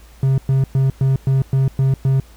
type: tone bursts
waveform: triangle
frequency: 134 Hz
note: C3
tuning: 42 cents sharp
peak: -10 dBFS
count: 8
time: 0.23-2.2 s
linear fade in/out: 2 ms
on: 150 ms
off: 110 ms
effects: added 56 Hz sine -42 dBFS peak until 2.36 s + pink hiss -49 dBFS RMS until 2.36 s